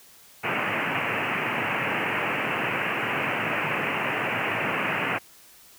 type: band-pass noise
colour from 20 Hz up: white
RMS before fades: -27 dBFS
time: 0.43-5.19 s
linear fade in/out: 20 ms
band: 100 to 2800 Hz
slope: 96 dB/octave
effects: white hiss -52 dBFS RMS until 5.78 s